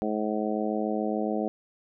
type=harmonic tone; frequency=107.1 Hz; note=A2; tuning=46 cents flat; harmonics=2 / 3 / 4 / 5 / 6 / 7; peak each=-30 / -32 / -33 / -34 / -35 / -35 dBFS; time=0.02-1.48 s; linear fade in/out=0 ms; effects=none